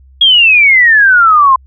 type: exponential sweep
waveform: sine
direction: down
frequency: 3322 to 1030 Hz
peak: -3 dBFS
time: 0.21-1.56 s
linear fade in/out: 5 ms
effects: added 66 Hz sine -38 dBFS peak until 1.66 s